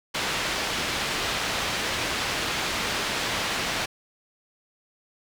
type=low-pass noise; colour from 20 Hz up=white; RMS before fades=-28 dBFS; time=0.14-3.86 s; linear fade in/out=10 ms; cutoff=3700 Hz; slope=12 dB/octave; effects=none